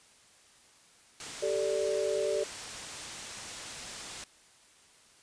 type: low-pass noise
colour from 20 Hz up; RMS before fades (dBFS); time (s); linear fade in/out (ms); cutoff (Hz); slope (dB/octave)
white; -44; 1.2-4.24; 2; 9000; 24
type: chord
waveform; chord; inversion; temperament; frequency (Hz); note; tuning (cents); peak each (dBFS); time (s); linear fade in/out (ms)
sine; G suspended second; none; equal with one note detuned; 389.5 / 440 / 587.3; G4 / A4 / D5; -11 / 0 / 0; -33 / -32 / -31; 1.42-2.44; 10
effects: white hiss -60 dBFS RMS until 5.22 s + resampled to 22050 Hz